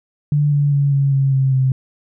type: tone with pitch steps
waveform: sine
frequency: 146.8 / 144.11 / 141.47 / 138.88 / 136.34 / 133.84 / 131.39 Hz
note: D3 / D3 / C#3 / C#3 / C#3 / C3 / C3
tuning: 0 / -32 / +36 / +4 / -28 / +40 / +8 cents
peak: -12 dBFS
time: 0.32-1.72 s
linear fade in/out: 2 ms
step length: 200 ms
effects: none